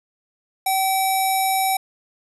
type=tone with low-pass filter; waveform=square; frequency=767 Hz; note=G5; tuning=38 cents flat; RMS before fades=-20 dBFS; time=0.66-1.77 s; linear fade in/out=5 ms; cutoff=11000 Hz; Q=5.9; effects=none